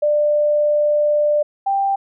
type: tone pair in turn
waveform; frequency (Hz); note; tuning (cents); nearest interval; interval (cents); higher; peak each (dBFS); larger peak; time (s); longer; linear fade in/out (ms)
sine; 594 / 787.9; D5 / G5; +20 / +9; perfect fourth; 489; second; -13 / -15; first; 0.02-1.43 / 1.66-1.96; first; 10
effects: none